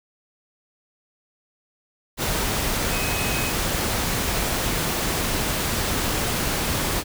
sine tone in noise, 2532 Hz, D#7, 30 cents sharp, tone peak -30 dBFS, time 2.89-3.54 s, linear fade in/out 50 ms, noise pink, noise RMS -24 dBFS, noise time 2.17-7.04 s, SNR -9 dB, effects none

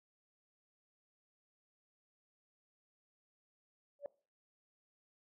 sine tone with exponential growth, 572 Hz, D5, 46 cents flat, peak -34 dBFS, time 3.99-4.06 s, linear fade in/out 1 ms, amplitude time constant 15 ms, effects noise-tail reverb RT60 0.4 s tail -22 dB re dry + tanh soft clip ceiling -32 dBFS

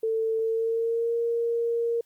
sine tone with pitch glide, 446.4 to 466.4 Hz, A4 to A#4, +25 to +1 cents, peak -23 dBFS, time 0.03-2.01 s, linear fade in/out 5 ms, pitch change +76 cents, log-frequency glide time 0.38-1.15 s, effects white hiss -67 dBFS RMS until 2.05 s + Opus 32 kbps

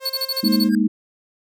sawtooth tone with tremolo, 530 Hz, C5, 22 cents sharp, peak -25 dBFS, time 0-0.7 s, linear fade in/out 50 ms, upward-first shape sine, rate 6.1 Hz, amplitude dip 60%
45% pulse tone bursts, 4435 Hz, C#8, in tune, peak -19 dBFS, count 8, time 0.05-0.644 s, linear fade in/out 10 ms, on 48 ms, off 30 ms
sine chord, Ab suspended second, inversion none, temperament just, 207.7 / 233.6 / 311.5 Hz, Ab3 / Bb3 / Eb4, 0 / +4 / +2 cents, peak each -18 / -19 / -21 dBFS, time 0.43-0.88 s, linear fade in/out 10 ms
square tone with exponential growth, 1611 Hz, G6, 47 cents sharp, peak -26 dBFS, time 0.63-0.75 s, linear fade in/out 2 ms, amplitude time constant 26 ms
effects none

